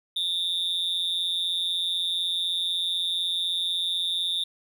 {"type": "tone with amplitude modulation", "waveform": "triangle", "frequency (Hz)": 3623, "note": "A7", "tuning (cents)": 50, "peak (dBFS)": -19, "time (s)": [0.16, 4.44], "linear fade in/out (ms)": 5, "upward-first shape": "sine", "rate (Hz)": 176, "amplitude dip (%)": 95, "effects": []}